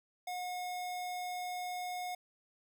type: tone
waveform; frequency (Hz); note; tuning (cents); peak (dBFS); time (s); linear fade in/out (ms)
square; 723; F#5; -40; -38; 0.27-2.15; 5
effects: none